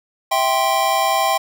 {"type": "chord", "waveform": "square", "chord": "C major", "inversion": "first", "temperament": "just", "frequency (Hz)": [654.1, 784.9, 1046.5], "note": ["E5", "G5", "C6"], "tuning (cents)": [-14, 2, 0], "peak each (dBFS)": [-22, -19, -21], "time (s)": [0.31, 1.38], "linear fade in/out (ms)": 10, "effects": []}